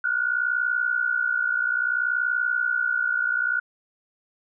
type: tone pair together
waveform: sine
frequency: 1427 / 1487.6 Hz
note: F6 / F#6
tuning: +37 / +9 cents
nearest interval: minor second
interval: 72 cents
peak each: -24 / -24 dBFS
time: 0.04-3.6 s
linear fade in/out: 5 ms
effects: none